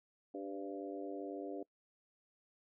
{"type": "harmonic tone with a mistuned harmonic", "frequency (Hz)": 98, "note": "G2", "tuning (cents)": 0, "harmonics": [3, 4, 5, 6, 7], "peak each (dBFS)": [-44, -46, -48, -50, -51], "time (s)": [0.34, 1.63], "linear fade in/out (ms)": 5, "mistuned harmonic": 5, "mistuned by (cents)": 36, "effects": ["noise-tail reverb RT60 0.1 s tail -24 dB re dry"]}